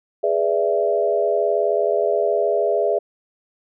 sine chord, E dominant seventh, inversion first, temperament equal with one note detuned, 415.3 / 493.9 / 587.3 / 666.5 Hz, G#4 / B4 / D5 / E5, 0 / 0 / 0 / +19 cents, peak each -21 / -25 / -22 / -21 dBFS, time 0.23-2.99 s, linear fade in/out 10 ms, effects none

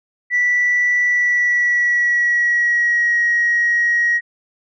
sine tone with pitch glide, 1963 to 1893.9 Hz, B6 to A#6, -11 to +27 cents, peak -12 dBFS, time 0.3-4.21 s, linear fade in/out 50 ms, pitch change -62 cents, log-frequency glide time 1.05-3.2 s, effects tanh soft clip ceiling -9 dBFS

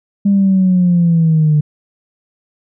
sine linear sweep, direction down, 201.9 to 148.3 Hz, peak -7 dBFS, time 0.25-1.61 s, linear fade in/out 10 ms, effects tanh soft clip ceiling -4 dBFS

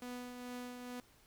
sawtooth tone with tremolo, 246.9 Hz, B3, in tune, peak -38 dBFS, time 0.02-1 s, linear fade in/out 2 ms, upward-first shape triangle, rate 2.3 Hz, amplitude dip 45%, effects pink hiss -66 dBFS RMS until 1.26 s

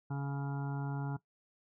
harmonic tone, 140 Hz, C#3, 18 cents sharp, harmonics 1 / 2 / 3 / 5 / 6 / 7 / 8 / 9 / 10, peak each -34 / -43 / -50 / -52 / -48 / -53 / -60 / -59 / -52 dBFS, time 0.1-1.17 s, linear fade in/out 10 ms, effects noise-tail reverb RT60 0.1 s tail -17 dB re dry

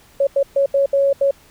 sine tone bursts at uneven times, 554.4 Hz, C#5, in tune, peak -12 dBFS, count 6, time 0.2-0.27 / 0.36-0.43 / 0.56-0.66 / 0.74-0.86 / 0.93-1.13 / 1.21-1.31 s, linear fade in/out 5 ms, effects pink hiss -50 dBFS RMS until 1.5 s

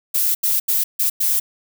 violet noise bursts at uneven times, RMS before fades -18 dBFS, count 5, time 0.14-0.35 / 0.43-0.6 / 0.68-0.84 / 0.99-1.1 / 1.2-1.4 s, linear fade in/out 10 ms, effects none

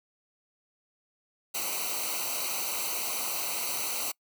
white noise with comb filter, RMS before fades -32 dBFS, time 1.54-4.12 s, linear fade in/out 10 ms, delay 0.58 ms, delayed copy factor -0.95, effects noise-tail reverb RT60 0.1 s tail -25 dB re dry

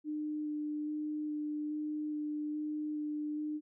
sine tone with vibrato, 301.2 Hz, D4, 44 cents sharp, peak -34 dBFS, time 0.04-3.61 s, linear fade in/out 50 ms, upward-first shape square, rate 1.2 Hz, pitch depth 8 cents each way, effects none

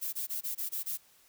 violet noise bursts, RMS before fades -35 dBFS, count 7, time 0.01-0.976 s, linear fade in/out 20 ms, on 120 ms, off 21 ms, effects white hiss -63 dBFS RMS until 1.28 s

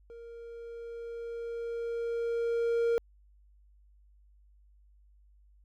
triangle tone with level ramp, 466.2 Hz, A#4, in tune, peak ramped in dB -43 to -22 dBFS, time 0.1-2.98 s, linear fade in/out 0 ms, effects added 50 Hz sine -58 dBFS peak until 5.64 s

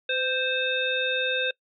harmonic tone with a mistuned harmonic, 523.3 Hz, C5, in tune, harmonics 1 / 3 / 5 / 7, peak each -29 / -29 / -29 / -29 dBFS, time 0.09-1.51 s, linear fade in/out 5 ms, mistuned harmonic 1, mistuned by -37 cents, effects noise-tail reverb RT60 0.1 s tail -22 dB re dry

